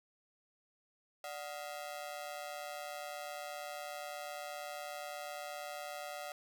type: ring-modulated tone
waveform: sawtooth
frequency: 663 Hz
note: E5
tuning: 10 cents sharp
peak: -35 dBFS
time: 1.24-6.32 s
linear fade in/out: 2 ms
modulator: 74 Hz
effects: 11-bit